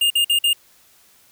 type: tone bursts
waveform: square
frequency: 2824 Hz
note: F7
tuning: 19 cents sharp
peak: -15 dBFS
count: 4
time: 0.01-0.532 s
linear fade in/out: 5 ms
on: 93 ms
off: 50 ms
effects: white hiss -54 dBFS RMS until 1.31 s